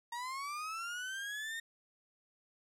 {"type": "linear sweep", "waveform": "35% pulse", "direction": "up", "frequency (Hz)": [932.3, 1844], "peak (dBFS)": -37, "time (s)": [0.12, 1.6], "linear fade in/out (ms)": 5, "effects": ["low-pass 11000 Hz 12 dB/octave"]}